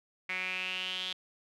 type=tone with band-pass filter sweep; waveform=sawtooth; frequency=185 Hz; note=F#3; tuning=in tune; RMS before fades=-36 dBFS; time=0.29-1.13 s; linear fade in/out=5 ms; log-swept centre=2200 to 3400 Hz; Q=6.9; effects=none